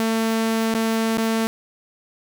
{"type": "tone with dropouts", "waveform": "sawtooth", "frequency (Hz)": 224.2, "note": "A3", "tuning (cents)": 33, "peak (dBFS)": -15, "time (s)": [0, 1.47], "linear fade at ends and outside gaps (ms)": 0, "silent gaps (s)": [[0.74, 0.748], [1.173, 1.181]], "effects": []}